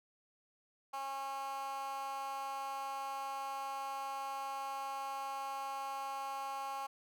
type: tone with high-pass filter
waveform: 15% pulse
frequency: 272.5 Hz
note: C#4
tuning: 29 cents flat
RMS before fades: -41 dBFS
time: 0.93-6.87 s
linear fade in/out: 10 ms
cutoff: 920 Hz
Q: 5.1
effects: none